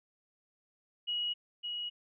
sine tone with echo, 2905 Hz, F#7, 32 cents flat, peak -31 dBFS, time 1.07-1.34 s, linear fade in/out 20 ms, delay 560 ms, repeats 1, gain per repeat -4 dB, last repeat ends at 1.9 s, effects none

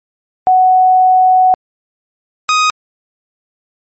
sine / sawtooth tone pair in turn, 743 / 1249.6 Hz, F#5 / D#6, +7 / +7 cents, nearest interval major sixth, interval 900 cents, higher second, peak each -5 dBFS, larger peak neither, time 0.47-1.54 / 2.49-2.7 s, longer first, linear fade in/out 0 ms, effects low-pass 8000 Hz 12 dB/octave + MP3 32 kbps

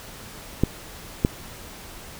clicks, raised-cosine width 3 ms, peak -4 dBFS, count 2, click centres 0.636 / 1.249 s, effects pink hiss -41 dBFS RMS until 2.19 s

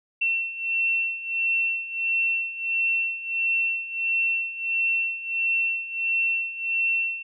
sine beating tone pair, 2703 / 2704.5 Hz, E7 / E7, +43 / +44 cents, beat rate 1.5 Hz, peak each -24 / -28 dBFS, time 0.21-7.23 s, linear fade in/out 10 ms, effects none

